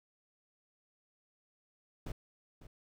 brown noise with echo, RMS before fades -39 dBFS, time 2.06-2.12 s, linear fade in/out 5 ms, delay 550 ms, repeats 1, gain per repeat -13 dB, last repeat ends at 2.67 s, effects none

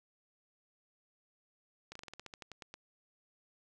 slowing click train, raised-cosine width 0.2 ms, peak -29 dBFS, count 13, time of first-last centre 1.92-2.741 s, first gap 34 ms, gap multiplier 1.12, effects none

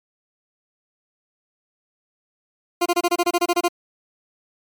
20% pulse tone bursts, 349.2 Hz, F4, in tune, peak -11 dBFS, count 12, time 2.81-3.684 s, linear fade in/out 10 ms, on 49 ms, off 26 ms, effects MP3 96 kbps

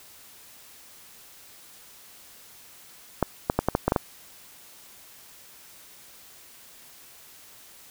clicks, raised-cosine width 1 ms, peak -6 dBFS, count 8, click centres 3.227 / 3.499 / 3.59 / 3.686 / 3.751 / 3.88 / 3.921 / 3.962 s, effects white hiss -50 dBFS RMS until 7.9 s

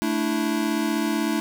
square chord, A suspended fourth, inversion none, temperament equal, 220 / 293.7 / 329.6 Hz, A3 / D4 / E4, 0 / 0 / 0 cents, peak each -27 dBFS, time 0.02-1.4 s, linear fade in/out 0 ms, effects 10-bit

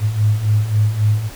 sine beating tone pair, 103.83 / 107.53 Hz, G#2 / A2, 0 / -39 cents, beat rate 3.7 Hz, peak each -19 / -14 dBFS, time 0-1.3 s, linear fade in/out 50 ms, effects pink hiss -37 dBFS RMS until 1.35 s

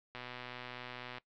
click train, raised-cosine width 0.3 ms, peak -28 dBFS, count 129, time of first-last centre 0.15-1.182 s, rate 124 Hz, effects noise-tail reverb RT60 0.1 s tail -19 dB re dry + low-pass 5000 Hz 12 dB/octave

